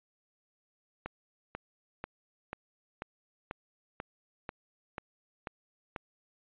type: click train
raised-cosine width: 0.5 ms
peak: -22 dBFS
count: 11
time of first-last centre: 1.06-5.962 s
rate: 2.04 Hz
effects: resampled to 8000 Hz